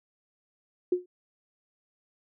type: tone with exponential decay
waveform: sine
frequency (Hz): 360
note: F#4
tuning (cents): -47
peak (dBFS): -18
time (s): 0.92-1.06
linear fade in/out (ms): 5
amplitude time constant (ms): 30
effects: none